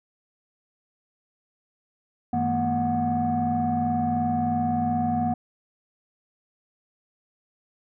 sine tone cluster, 97.3 / 160.4 / 213.8 / 236.6 / 733 Hz, G2 / E3 / A3 / A#3 / F#5, -12 / -47 / -49 / +26 / -16 cents, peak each -32 / -31 / -33 / -24 / -24 dBFS, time 2.33-5.34 s, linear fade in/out 5 ms, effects tanh soft clip ceiling -16 dBFS

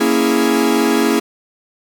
45% pulse chord, A# half-diminished seventh, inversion none, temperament equal, 233.1 / 277.2 / 329.6 / 415.3 Hz, A#3 / C#4 / E4 / G#4, 0 / 0 / 0 / 0 cents, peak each -18 dBFS, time 0-1.2 s, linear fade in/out 10 ms, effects none

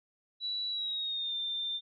sine tone with pitch glide, 3934 to 3587 Hz, B7 to A7, -7 to +33 cents, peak -32 dBFS, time 0.4-1.81 s, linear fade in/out 50 ms, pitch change -160 cents, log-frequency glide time 0.69-1.37 s, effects none

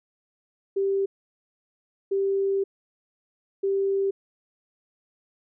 sine tone bursts at uneven times, 392 Hz, G4, in tune, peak -21 dBFS, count 3, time 0.76-1.06 / 2.11-2.64 / 3.63-4.11 s, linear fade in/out 10 ms, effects none

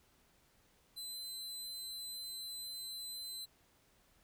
sawtooth tone, 4049 Hz, B7, 42 cents sharp, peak -40 dBFS, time 0.96-3.46 s, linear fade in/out 20 ms, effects pink hiss -70 dBFS RMS until 4.23 s

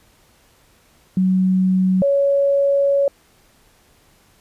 sine tone pair in turn, 186.6 / 559.2 Hz, F#3 / C#5, +15 / +15 cents, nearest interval octave + perfect fifth, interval 1900 cents, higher second, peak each -13 dBFS, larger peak neither, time 1.17-2.02 / 2.02-3.08 s, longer second, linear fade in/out 2 ms, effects pink hiss -55 dBFS RMS until 4.4 s + resampled to 32000 Hz

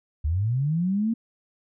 sine linear sweep, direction up, 69.4 to 233.1 Hz, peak -21 dBFS, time 0.24-1.14 s, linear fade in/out 10 ms, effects none

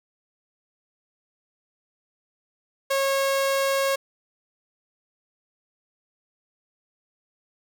sawtooth tone, 546 Hz, C#5, 26 cents flat, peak -17 dBFS, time 2.9-3.96 s, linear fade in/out 10 ms, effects none

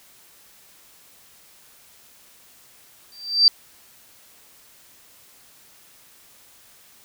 sine tone with exponential growth, 4675 Hz, D8, 9 cents flat, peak -7 dBFS, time 3.12-3.48 s, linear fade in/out 1 ms, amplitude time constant 78 ms, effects white hiss -52 dBFS RMS until 7.04 s

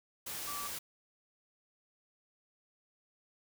sine tone in noise, 1160 Hz, D6, 22 cents flat, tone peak -41 dBFS, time 0.47-0.68 s, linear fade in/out 10 ms, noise white, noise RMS -41 dBFS, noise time 0.26-0.79 s, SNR -3 dB, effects none

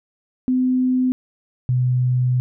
sine tone pair in turn, 254.9 / 125.77 Hz, C4 / B2, -45 / +32 cents, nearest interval octave, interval 1223 cents, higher first, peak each -15 dBFS, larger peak neither, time 0.48-1.12 / 1.69-2.4 s, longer second, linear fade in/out 0 ms, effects none

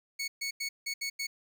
20% pulse tone bursts at uneven times, 2217 Hz, C#7, in tune, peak -27 dBFS, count 6, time 0.19-0.28 / 0.41-0.51 / 0.6-0.69 / 0.86-0.94 / 1.01-1.1 / 1.19-1.27 s, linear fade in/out 10 ms, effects none

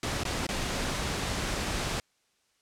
pink noise with dropouts, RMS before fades -31 dBFS, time 0.03-2 s, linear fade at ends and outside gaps 1 ms, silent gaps 0.235-0.252 / 0.467-0.489 s, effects white hiss -71 dBFS RMS until 2.61 s + low-pass 8000 Hz 12 dB/octave

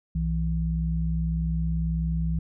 sine tone pair together, 62.07 / 163.7 Hz, B1 / E3, +9 / -12 cents, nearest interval octave + perfect fourth, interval 1679 cents, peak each -26 dBFS, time 0.15-2.39 s, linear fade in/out 5 ms, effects none

